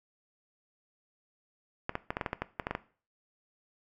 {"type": "clicks", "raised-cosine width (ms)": 0.5, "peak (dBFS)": -16, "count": 12, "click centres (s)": [1.894, 1.954, 2.105, 2.169, 2.212, 2.262, 2.331, 2.42, 2.598, 2.669, 2.71, 2.751], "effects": ["noise-tail reverb RT60 0.4 s tail -17 dB re dry"]}